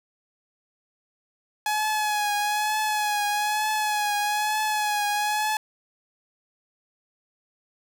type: tone with vibrato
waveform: sawtooth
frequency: 842 Hz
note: G#5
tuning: 24 cents sharp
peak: -19 dBFS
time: 1.66-5.57 s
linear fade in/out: 2 ms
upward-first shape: triangle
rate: 1.1 Hz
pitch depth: 40 cents each way
effects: none